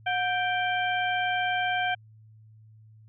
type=harmonic tone with a mistuned harmonic; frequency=784 Hz; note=G5; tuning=in tune; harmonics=1 / 2 / 3 / 4; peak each=-27 / -29 / -33 / -35 dBFS; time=0.06-1.95 s; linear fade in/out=10 ms; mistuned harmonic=1; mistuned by=-130 cents; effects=added 109 Hz sine -50 dBFS peak until 3.08 s